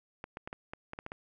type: clicks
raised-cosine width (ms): 0.5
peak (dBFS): -25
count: 9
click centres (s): 0.241 / 0.371 / 0.475 / 0.529 / 0.735 / 0.934 / 0.989 / 1.064 / 1.119
effects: none